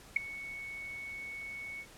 sine tone with ADSR envelope, 2217 Hz, C#7, in tune, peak -20 dBFS, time 0.16-1.86 s, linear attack 6 ms, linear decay 7 ms, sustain -20 dB, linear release 61 ms, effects pink hiss -55 dBFS RMS until 1.97 s + low-pass 12000 Hz 12 dB/octave

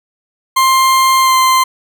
40% pulse tone with pitch glide, 1054 to 1041.3 Hz, C6 to C6, +12 to -9 cents, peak -7 dBFS, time 0.56-1.64 s, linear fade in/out 10 ms, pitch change -21 cents, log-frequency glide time 1.18-1.36 s, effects none

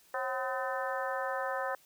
harmonic tone with a mistuned harmonic, 254.5 Hz, C4, 48 cents flat, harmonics 2 / 3 / 4 / 5 / 6 / 7, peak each -36 / -38 / -39 / -40 / -41 / -41 dBFS, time 0.14-1.75 s, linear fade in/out 2 ms, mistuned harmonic 2, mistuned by +95 cents, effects white hiss -63 dBFS RMS until 1.85 s

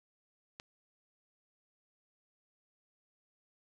click, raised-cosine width 0.2 ms, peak -27 dBFS, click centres 0.599 s, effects none

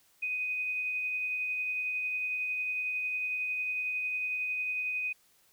sine tone with tremolo, 2498 Hz, D#7, 6 cents sharp, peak -29 dBFS, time 0.22-5.13 s, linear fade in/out 10 ms, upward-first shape triangle, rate 11 Hz, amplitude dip 25%, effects white hiss -66 dBFS RMS until 5.52 s

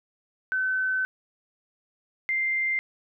sine tone pair in turn, 1522 / 2093 Hz, F#6 / C7, +48 / 0 cents, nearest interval tritone, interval 552 cents, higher second, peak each -23 dBFS, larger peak neither, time 0.52-1.05 / 2.29-2.79 s, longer first, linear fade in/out 0 ms, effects none

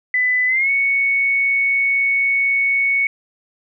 sine tone with pitch glide, 2000 to 2219 Hz, B6 to C#7, +21 to +1 cents, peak -14 dBFS, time 0.14-3.07 s, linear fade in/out 2 ms, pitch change +180 cents, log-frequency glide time 0.47-0.7 s, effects none

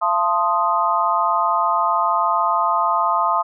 sine chord, F dominant seventh, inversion none, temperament equal with one note detuned, 682.9 / 880 / 1046.5 / 1244.5 Hz, F5 / A5 / C6 / Eb6, -39 / 0 / 0 / 0 cents, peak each -23 / -22 / -20 / -20 dBFS, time 0.01-3.43 s, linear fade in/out 20 ms, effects none

